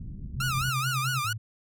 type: low-pass noise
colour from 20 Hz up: pink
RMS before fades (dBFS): -38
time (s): 0-0.7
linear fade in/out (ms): 5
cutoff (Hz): 210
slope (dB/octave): 24
type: tone with tremolo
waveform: sine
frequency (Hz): 130.81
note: C3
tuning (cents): 0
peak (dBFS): -26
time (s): 0.35-1.23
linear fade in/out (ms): 50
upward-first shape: triangle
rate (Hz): 10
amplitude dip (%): 60
type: tone with vibrato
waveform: sawtooth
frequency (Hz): 1318.5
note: E6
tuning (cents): 0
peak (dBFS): -24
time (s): 0.4-1.33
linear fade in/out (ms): 5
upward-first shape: sine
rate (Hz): 4.6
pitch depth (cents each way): 190
type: tone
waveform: sine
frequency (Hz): 110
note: A2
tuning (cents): 0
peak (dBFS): -32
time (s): 1.24-1.38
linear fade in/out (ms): 10
effects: none